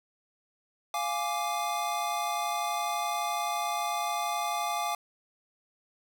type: chord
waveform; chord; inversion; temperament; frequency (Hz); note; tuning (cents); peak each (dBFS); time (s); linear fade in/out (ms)
square; D diminished; first; equal; 698.5 / 830.6 / 1174.7; F5 / Ab5 / D6; 0 / 0 / 0; -34; 0.94-4.95; 2
effects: none